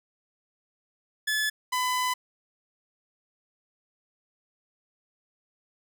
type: tone pair in turn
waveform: sawtooth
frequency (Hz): 1722 / 1004.7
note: A6 / B5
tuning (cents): -38 / +29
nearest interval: major sixth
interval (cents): 933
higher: first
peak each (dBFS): -21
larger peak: neither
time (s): 1.27-1.5 / 1.72-2.14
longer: second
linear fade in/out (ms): 10
effects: none